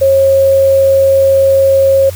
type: tone with quantisation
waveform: sine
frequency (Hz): 542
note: C#5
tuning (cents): -39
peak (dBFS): -5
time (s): 0.01-2.1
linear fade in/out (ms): 10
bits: 5
effects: added 91 Hz sine -23 dBFS peak until 2.15 s + white hiss -33 dBFS RMS until 2.15 s